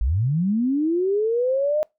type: linear sweep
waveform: sine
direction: up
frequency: 48.05 to 621 Hz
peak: -18 dBFS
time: 0.01-1.83 s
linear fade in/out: 0 ms
effects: noise-tail reverb RT60 0.2 s tail -25 dB re dry